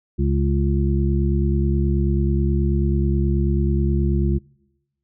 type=harmonic tone; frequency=69.3 Hz; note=C#2; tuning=in tune; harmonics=1 / 2 / 3 / 5; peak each=-19 / -22 / -24 / -26 dBFS; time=0.18-4.39 s; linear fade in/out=20 ms; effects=noise-tail reverb RT60 1.0 s tail -25 dB re dry